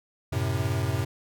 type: chord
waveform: square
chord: F# diminished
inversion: none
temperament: equal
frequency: 92.5 / 110 / 130.81 Hz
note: F#2 / A2 / C3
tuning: 0 / 0 / 0 cents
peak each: -30 dBFS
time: 0.32-1.05 s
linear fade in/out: 10 ms
effects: none